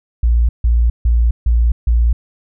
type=tone bursts; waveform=sine; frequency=58.27 Hz; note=A#1; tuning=in tune; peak=-9 dBFS; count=5; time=0.23-2.13 s; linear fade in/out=5 ms; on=260 ms; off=150 ms; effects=none